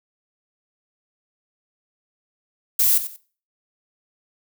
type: noise with echo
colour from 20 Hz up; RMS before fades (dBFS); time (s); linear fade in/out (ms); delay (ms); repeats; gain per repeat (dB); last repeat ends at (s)
violet; -17; 2.79-2.98; 5; 92; 2; -12; 3.164
effects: noise-tail reverb RT60 0.4 s tail -18 dB re dry